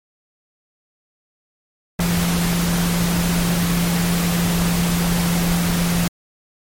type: tone in noise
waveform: sine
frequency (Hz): 172.3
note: F3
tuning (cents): -23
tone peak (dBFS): -17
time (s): 1.99-6.08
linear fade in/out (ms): 5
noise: pink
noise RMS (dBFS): -23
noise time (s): 1.99-6.08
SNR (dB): +3
effects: MP3 64 kbps